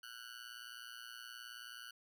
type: tone with amplitude modulation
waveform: 20% pulse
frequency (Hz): 1480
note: F#6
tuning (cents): 0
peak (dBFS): -40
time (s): 0.03-1.91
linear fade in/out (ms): 5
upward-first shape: sine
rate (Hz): 119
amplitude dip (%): 100
effects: none